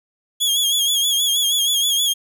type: tone with vibrato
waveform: sawtooth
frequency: 3322 Hz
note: G#7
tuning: in tune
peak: -13 dBFS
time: 0.4-2.14 s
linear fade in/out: 20 ms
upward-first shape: sine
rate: 6.3 Hz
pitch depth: 64 cents each way
effects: none